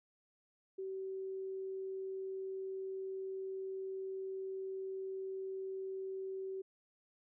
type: tone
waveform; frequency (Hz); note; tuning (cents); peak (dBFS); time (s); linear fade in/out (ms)
sine; 382.5; G4; -42; -39; 0.78-6.62; 10
effects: none